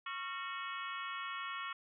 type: harmonic tone with a mistuned harmonic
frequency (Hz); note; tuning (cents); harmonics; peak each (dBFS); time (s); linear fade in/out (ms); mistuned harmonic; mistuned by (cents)
367.9; F#4; -10; 3 / 4 / 5 / 6 / 7 / 8 / 9; -43 / -45 / -47 / -49 / -50 / -51 / -52; 0.06-1.73; 5; 4; -120
effects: none